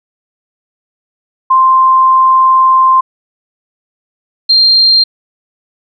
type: tone pair in turn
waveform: sine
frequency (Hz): 1046.5 / 4186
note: C6 / C8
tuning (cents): 0 / 0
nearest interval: 2 octaves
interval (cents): 2400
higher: second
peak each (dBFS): -4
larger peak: neither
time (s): 1.5-3.01 / 4.49-5.04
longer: first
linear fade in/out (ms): 10
effects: none